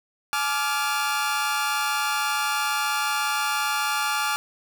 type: chord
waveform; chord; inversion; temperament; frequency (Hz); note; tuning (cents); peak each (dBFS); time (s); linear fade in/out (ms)
sawtooth; D diminished; second; equal with one note detuned; 849.5 / 1174.7 / 1396.9; Ab5 / D6 / F6; +39 / 0 / 0; -24 / -24 / -23; 0.33-4.36; 0
effects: none